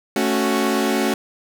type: chord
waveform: sawtooth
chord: F# minor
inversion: first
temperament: equal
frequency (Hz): 220 / 277.2 / 370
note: A3 / C#4 / F#4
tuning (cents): 0 / 0 / 0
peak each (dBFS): -18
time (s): 0.16-1.14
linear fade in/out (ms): 2
effects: none